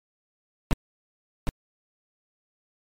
brown noise with echo, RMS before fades -17 dBFS, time 0.71-0.73 s, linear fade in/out 0 ms, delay 760 ms, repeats 1, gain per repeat -5 dB, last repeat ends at 1.49 s, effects MP3 64 kbps

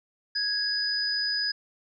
sine tone pair together, 1661.2 / 4978 Hz, G#6 / D#8, 0 / 0 cents, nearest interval octave + perfect fifth, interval 1900 cents, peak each -31 / -26 dBFS, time 0.35-1.52 s, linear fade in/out 10 ms, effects none

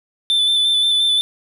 triangle tone with vibrato, 3522 Hz, A7, 1 cent sharp, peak -12 dBFS, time 0.3-1.21 s, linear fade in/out 0 ms, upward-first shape square, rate 5.7 Hz, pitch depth 18 cents each way, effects none

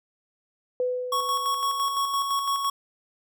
sine tone with exponential decay, 500 Hz, B4, 21 cents sharp, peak -21 dBFS, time 0.8-2.14 s, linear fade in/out 1 ms, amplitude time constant 290 ms
square tone with tremolo, 1108.7 Hz, C#6, in tune, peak -23 dBFS, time 1.12-2.7 s, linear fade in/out 5 ms, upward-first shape square, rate 5.9 Hz, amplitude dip 40%
effects none

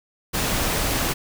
pink noise, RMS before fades -23 dBFS, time 0.33-1.14 s, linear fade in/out 20 ms, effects none

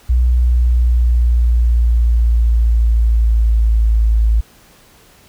sine tone with pitch glide, 61.1 to 55.07 Hz, B1 to A1, -18 to +2 cents, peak -9 dBFS, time 0.09-4.41 s, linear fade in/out 10 ms, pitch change -180 cents, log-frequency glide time 0.25-3.87 s, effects pink hiss -47 dBFS RMS until 5.28 s

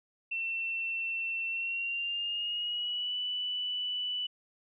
sine tone with pitch glide, 2695 to 2973 Hz, E7 to F#7, +38 to +8 cents, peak -31 dBFS, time 0.31-4.27 s, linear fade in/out 10 ms, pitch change +170 cents, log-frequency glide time 1.47-3.16 s, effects none

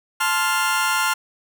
sawtooth chord, F major, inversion first, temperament just, 873.1 / 1047.7 / 1396.9 Hz, A5 / C6 / F6, -14 / +2 / 0 cents, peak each -21 / -20 / -17 dBFS, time 0.2-1.14 s, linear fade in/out 10 ms, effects none

